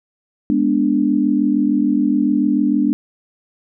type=chord; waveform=sine; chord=G# diminished; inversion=none; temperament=equal; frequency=207.7 / 246.9 / 293.7 Hz; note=G#3 / B3 / D4; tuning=0 / 0 / 0 cents; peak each=-19 / -18 / -16 dBFS; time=0.5-2.93 s; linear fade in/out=0 ms; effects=none